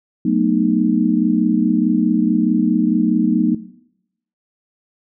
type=chord; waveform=sine; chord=B dominant seventh; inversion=second; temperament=just; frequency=185.21 / 222.2 / 246.9 / 308.7 Hz; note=F#3 / A3 / B3 / D#4; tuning=+2 / +17 / 0 / -14 cents; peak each=-19 dBFS; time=0.25-3.55 s; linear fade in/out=5 ms; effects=noise-tail reverb RT60 0.8 s tail -17 dB re dry